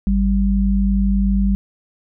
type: tone pair together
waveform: sine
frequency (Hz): 51.44 / 196.3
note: G#1 / G3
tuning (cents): -16 / +3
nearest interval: octave + major seventh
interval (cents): 2319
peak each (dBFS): -16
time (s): 0.07-1.55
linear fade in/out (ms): 0
effects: none